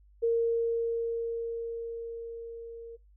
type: tone with level ramp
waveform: sine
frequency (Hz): 462.4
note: A#4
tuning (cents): -14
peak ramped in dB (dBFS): -22 to -41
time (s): 0.22-2.97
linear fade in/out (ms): 20
effects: noise-tail reverb RT60 0.2 s tail -21 dB re dry + added 50 Hz sine -56 dBFS peak until 3.16 s